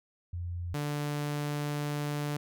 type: tone pair in turn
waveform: sine / sawtooth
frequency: 87.31 / 146.84 Hz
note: F2 / D3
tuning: 0 / 0 cents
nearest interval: major sixth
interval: 900 cents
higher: second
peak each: -33 / -27 dBFS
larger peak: second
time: 0.33-0.74 / 0.74-2.37 s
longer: second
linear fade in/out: 5 ms
effects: none